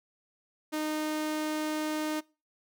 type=tone; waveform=sawtooth; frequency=307.6 Hz; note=D#4; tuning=20 cents flat; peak=-26 dBFS; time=0.72-2.21 s; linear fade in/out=20 ms; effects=noise-tail reverb RT60 0.3 s tail -22 dB re dry